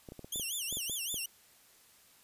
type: clicks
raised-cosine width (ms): 2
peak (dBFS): -32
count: 10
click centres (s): 0.088 / 0.121 / 0.193 / 0.245 / 0.359 / 0.397 / 0.726 / 0.771 / 0.897 / 1.143
type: tone with vibrato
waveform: 10% pulse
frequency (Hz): 3100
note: G7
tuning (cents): -20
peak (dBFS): -27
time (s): 0.32-1.26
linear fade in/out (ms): 5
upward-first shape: sine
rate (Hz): 5.3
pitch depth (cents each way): 240
effects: white hiss -62 dBFS RMS until 2.23 s + resampled to 32000 Hz